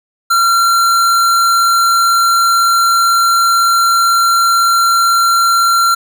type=tone; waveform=square; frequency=1369 Hz; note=F6; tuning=35 cents flat; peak=-9 dBFS; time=0.3-5.95 s; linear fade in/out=10 ms; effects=none